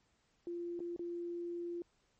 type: tone with dropouts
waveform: sine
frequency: 345.5 Hz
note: F4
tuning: 19 cents flat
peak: -38 dBFS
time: 0.47-1.82 s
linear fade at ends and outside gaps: 1 ms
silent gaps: 0.793-0.803 / 0.963-0.993 s
effects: pink hiss -75 dBFS RMS until 2.19 s + MP3 32 kbps